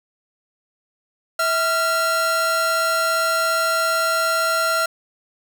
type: tone pair together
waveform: 45% pulse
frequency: 652 / 1381.5 Hz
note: E5 / F6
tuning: -19 / -19 cents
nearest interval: octave + minor second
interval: 1300 cents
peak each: -23 / -19 dBFS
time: 1.39-4.86 s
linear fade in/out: 5 ms
effects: none